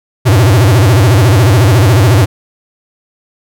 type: tone with vibrato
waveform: square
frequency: 110 Hz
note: A2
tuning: in tune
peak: -5 dBFS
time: 0.25-2.26 s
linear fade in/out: 20 ms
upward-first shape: sine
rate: 14 Hz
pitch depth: 300 cents each way
effects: none